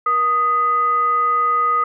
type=tone with frequency modulation; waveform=sine; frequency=1244.5 Hz; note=D#6; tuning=in tune; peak=-14 dBFS; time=0.06-1.84 s; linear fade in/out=5 ms; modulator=767 Hz; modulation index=0.29; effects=none